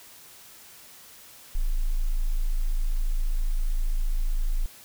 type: tone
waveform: sine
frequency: 27.5 Hz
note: A0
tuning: in tune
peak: -21 dBFS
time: 1.55-4.66 s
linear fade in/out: 0 ms
effects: white hiss -49 dBFS RMS until 4.84 s